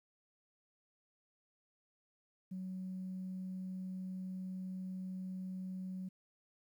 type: tone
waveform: sine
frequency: 186.3 Hz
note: F#3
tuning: 12 cents sharp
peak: -39 dBFS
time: 2.51-6.09 s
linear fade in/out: 10 ms
effects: tanh soft clip ceiling -36 dBFS + 12-bit